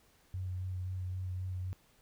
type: tone with vibrato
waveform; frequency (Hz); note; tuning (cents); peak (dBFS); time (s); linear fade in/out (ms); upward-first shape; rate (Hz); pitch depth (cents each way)
sine; 92.2; F#2; -6; -35; 0.34-1.73; 0; sine; 3.8; 17
effects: pink hiss -67 dBFS RMS until 2.01 s